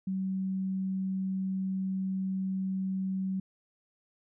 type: tone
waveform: sine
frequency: 190 Hz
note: F#3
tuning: 46 cents sharp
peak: -29 dBFS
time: 0.07-3.4 s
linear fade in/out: 5 ms
effects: none